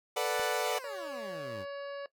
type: chord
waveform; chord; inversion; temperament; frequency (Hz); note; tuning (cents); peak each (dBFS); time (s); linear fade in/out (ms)
sawtooth; B minor seventh; third; equal; 440 / 493.9 / 587.3 / 740; A4 / B4 / D5 / F#5; 0 / 0 / 0 / 0; -31; 0.16-0.79; 10
type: click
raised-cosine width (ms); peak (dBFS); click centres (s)
2; -35; 0.396
type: exponential sweep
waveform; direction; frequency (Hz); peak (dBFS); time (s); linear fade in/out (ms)
15% pulse; down; 784 to 87.2; -37; 0.62-1.66; 50
type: harmonic tone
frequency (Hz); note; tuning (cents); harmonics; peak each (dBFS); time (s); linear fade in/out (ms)
563; C#5; +27; 1 / 2 / 3 / 4 / 5 / 7 / 8 / 9; -38 / -47 / -47 / -60 / -54 / -60 / -59 / -61; 0.84-2.06; 2
effects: noise-tail reverb RT60 0.1 s tail -18 dB re dry